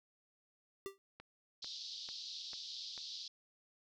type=tone with exponential decay; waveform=square; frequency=392 Hz; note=G4; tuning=in tune; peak=-38 dBFS; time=0.86-0.98 s; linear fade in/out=0 ms; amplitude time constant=26 ms
type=click train; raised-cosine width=0.3 ms; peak=-35 dBFS; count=5; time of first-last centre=1.2-2.978 s; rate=2.25 Hz
type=band-pass noise; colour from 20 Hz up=pink; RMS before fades=-47 dBFS; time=1.62-3.28 s; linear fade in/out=5 ms; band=3600 to 5200 Hz; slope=48 dB/octave
effects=none